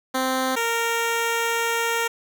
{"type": "tone pair in turn", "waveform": "10% pulse", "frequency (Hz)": [260.5, 462.8], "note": ["C4", "A#4"], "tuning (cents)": [-7, -13], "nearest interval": "minor seventh", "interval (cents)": 994, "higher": "second", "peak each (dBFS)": -13, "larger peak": "neither", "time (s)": [[0.14, 0.56], [0.56, 2.08]], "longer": "second", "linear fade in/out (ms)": 10, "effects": []}